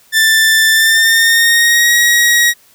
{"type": "tone with pitch glide", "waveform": "sawtooth", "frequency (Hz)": [1771, 1898.1], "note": ["A6", "A#6"], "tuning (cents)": [11, 31], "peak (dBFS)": -4, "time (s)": [0.12, 2.54], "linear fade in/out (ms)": 50, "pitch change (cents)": 120, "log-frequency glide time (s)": [0.72, 1.93], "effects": ["white hiss -48 dBFS RMS until 2.74 s"]}